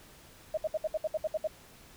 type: tone bursts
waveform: sine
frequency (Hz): 625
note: D#5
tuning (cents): +8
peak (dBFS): -27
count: 10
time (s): 0.54-1.474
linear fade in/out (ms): 5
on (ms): 34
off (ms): 66
effects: pink hiss -55 dBFS RMS until 1.96 s